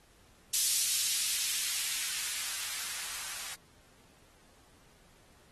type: noise with band-pass filter sweep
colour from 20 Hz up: violet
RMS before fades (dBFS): -34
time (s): 0.53-3.55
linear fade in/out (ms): 10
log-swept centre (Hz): 4500 to 940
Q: 0.88
effects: pink hiss -63 dBFS RMS until 5.51 s + AAC 32 kbps